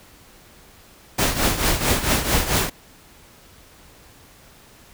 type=noise with tremolo; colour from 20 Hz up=pink; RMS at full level=-17 dBFS; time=1.18-2.7 s; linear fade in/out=10 ms; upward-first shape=triangle; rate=4.5 Hz; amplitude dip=75%; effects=pink hiss -49 dBFS RMS until 4.93 s